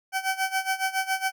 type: tone with tremolo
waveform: 20% pulse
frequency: 764 Hz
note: G5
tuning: 45 cents flat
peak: -17 dBFS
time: 0.12-1.32 s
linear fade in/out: 50 ms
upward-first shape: sine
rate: 7.2 Hz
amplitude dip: 85%
effects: none